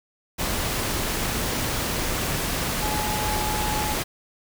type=tone in noise; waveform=sine; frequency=849 Hz; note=G#5; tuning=38 cents sharp; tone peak=-28 dBFS; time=2.81-3.95 s; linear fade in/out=20 ms; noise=pink; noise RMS=-26 dBFS; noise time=0.38-4.04 s; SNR=-5 dB; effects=none